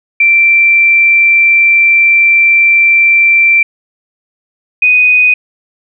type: tone pair in turn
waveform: sine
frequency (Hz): 2349 / 2491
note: D7 / D#7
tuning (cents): 0 / +1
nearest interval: minor second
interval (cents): 101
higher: second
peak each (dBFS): -4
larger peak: neither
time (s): 0.2-3.63 / 4.82-5.34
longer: first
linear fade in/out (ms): 5
effects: none